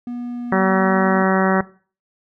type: tone with pitch glide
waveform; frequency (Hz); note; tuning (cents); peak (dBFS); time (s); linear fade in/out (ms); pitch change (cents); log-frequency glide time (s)
triangle; 242.4 to 238.8; B3 to A#3; -32 to +42; -23; 0.07-1.23; 2; -26; 0.32-0.85
type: harmonic tone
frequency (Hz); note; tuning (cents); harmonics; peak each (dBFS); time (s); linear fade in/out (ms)
190; F#3; +46; 1 / 2 / 3 / 4 / 5 / 6 / 7 / 8 / 9 / 10; -18 / -21 / -23 / -24 / -25 / -26 / -26 / -27 / -28 / -28; 0.52-1.61; 2
effects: noise-tail reverb RT60 0.4 s tail -19 dB re dry